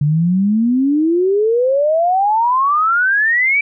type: exponential sweep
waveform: sine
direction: up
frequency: 142.4 to 2333 Hz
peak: -11 dBFS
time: 0.01-3.61 s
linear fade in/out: 5 ms
effects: none